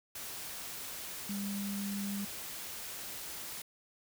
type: tone in noise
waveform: sine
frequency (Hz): 200.5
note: G3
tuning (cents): +39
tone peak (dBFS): -35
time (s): 1.29-2.25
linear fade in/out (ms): 5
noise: white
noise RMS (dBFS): -43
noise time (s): 0.15-3.62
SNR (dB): +5
effects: none